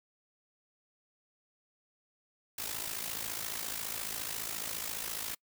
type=noise with amplitude modulation; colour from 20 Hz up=white; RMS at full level=-35 dBFS; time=2.58-5.35 s; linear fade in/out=5 ms; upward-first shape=sine; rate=54.5 Hz; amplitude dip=70%; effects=noise-tail reverb RT60 0.1 s tail -26 dB re dry